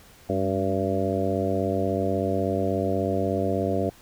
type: harmonic tone with a mistuned harmonic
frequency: 96.4 Hz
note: G2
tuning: 28 cents flat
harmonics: 1 / 2 / 3 / 4 / 5 / 6 / 7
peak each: -30 / -30 / -30 / -30 / -30 / -30 / -30 dBFS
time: 0.29-3.9 s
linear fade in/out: 5 ms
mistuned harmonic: 2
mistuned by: +73 cents
effects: pink hiss -52 dBFS RMS until 4.01 s